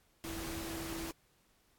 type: tone in noise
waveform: sine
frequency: 329.6 Hz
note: E4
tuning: in tune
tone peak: -42 dBFS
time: 0.24-1.11 s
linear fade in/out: 0 ms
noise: pink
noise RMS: -43 dBFS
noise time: 0.24-1.11 s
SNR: -2 dB
effects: pink hiss -71 dBFS RMS until 1.78 s + AAC 64 kbps